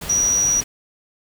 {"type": "tone in noise", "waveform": "sine", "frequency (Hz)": 5800, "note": "F#8", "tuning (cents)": -35, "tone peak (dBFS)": -15, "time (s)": [0.09, 0.61], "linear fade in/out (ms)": 10, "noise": "pink", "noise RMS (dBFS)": -31, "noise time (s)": [0.01, 0.64], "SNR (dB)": 13, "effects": []}